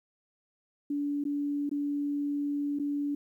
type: tone with dropouts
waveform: sine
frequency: 287.9 Hz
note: D4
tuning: 34 cents flat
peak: -28 dBFS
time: 0.9-3.15 s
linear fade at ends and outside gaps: 5 ms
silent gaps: 1.24-1.251 / 1.694-1.713 / 2.789-2.796 s
effects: 11-bit